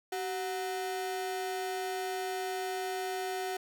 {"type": "ring-modulated tone", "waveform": "45% pulse", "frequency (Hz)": 557, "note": "C#5", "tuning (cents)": 8, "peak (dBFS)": -30, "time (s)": [0.12, 3.57], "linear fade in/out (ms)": 5, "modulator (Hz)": 177, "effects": []}